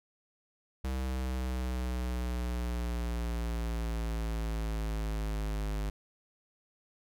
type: exponential sweep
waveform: square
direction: down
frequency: 65.41 to 51.4 Hz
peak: -32 dBFS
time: 0.84-5.9 s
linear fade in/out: 5 ms
effects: none